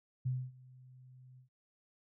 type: tone with ADSR envelope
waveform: sine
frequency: 127.8 Hz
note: C3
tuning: 40 cents flat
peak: -30 dBFS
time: 0.25-1.49 s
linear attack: 14 ms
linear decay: 250 ms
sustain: -24 dB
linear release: 110 ms
effects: none